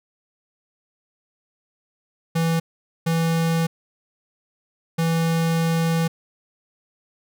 square tone bursts at uneven times, 164.81 Hz, E3, in tune, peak -19 dBFS, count 3, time 2.35-2.6 / 3.06-3.67 / 4.98-6.08 s, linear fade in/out 10 ms, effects none

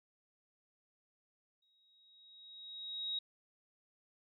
sine tone with exponential growth, 3796 Hz, A#7, 31 cents sharp, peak -34 dBFS, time 1.62-3.19 s, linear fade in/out 5 ms, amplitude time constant 340 ms, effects none

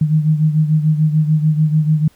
sine beating tone pair, 153.4 / 160.2 Hz, D#3 / E3, -24 / -49 cents, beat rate 6.8 Hz, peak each -12 / -18 dBFS, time 0.01-2.08 s, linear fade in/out 5 ms, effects pink hiss -53 dBFS RMS until 2.15 s

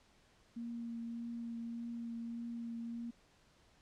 sine tone with vibrato, 233.1 Hz, A#3, in tune, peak -40 dBFS, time 0.56-3.11 s, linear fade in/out 10 ms, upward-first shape triangle, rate 1.7 Hz, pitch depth 15 cents each way, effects pink hiss -68 dBFS RMS until 3.81 s + low-pass 7000 Hz 12 dB/octave

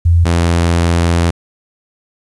sine / sawtooth tone pair in turn, 85 / 85 Hz, F2 / F2, -46 / -46 cents, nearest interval unison, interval 0 cents, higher neither, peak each -6 dBFS, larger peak neither, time 0.05-0.25 / 0.25-1.31 s, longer second, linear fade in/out 10 ms, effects resampled to 24000 Hz + 8-bit

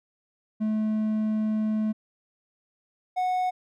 triangle tone pair in turn, 216 / 734.8 Hz, A3 / F#5, -32 / -12 cents, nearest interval octave + major sixth, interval 2120 cents, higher second, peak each -21 dBFS, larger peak neither, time 0.6-1.93 / 3.16-3.51 s, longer first, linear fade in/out 20 ms, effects none

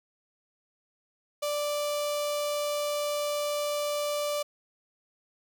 sawtooth tone with notch filter, 587.3 Hz, D5, in tune, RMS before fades -30 dBFS, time 1.42-4.43 s, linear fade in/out 10 ms, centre 1700 Hz, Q 1.6, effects none

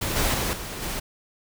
pink noise with level steps, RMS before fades -27 / -23 / -26 / -34 / -30 dBFS, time 0.01-1 s, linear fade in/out 10 ms, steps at 0.16 / 0.34 / 0.53 / 0.82 s, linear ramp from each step 2 ms, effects none

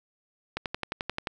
click train, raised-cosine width 0.3 ms, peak -14 dBFS, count 9, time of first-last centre 0.57-1.272 s, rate 11.4 Hz, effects none

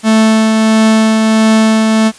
45% pulse tone with tremolo, 220 Hz, A3, in tune, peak -5 dBFS, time 0.03-2.12 s, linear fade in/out 50 ms, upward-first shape triangle, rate 1.5 Hz, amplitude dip 30%, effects white hiss -37 dBFS RMS until 2.18 s + resampled to 22050 Hz

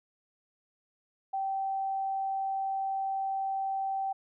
sine tone, 776 Hz, G5, 18 cents flat, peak -29 dBFS, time 1.33-4.13 s, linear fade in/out 10 ms, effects none

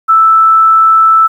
sine tone, 1318.5 Hz, E6, in tune, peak -3 dBFS, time 0.08-1.28 s, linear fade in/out 20 ms, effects 7-bit

